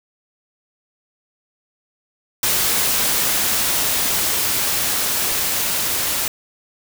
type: noise with level ramp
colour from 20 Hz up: white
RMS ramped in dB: -18 to -21 dBFS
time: 2.43-6.28 s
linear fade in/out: 2 ms
effects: none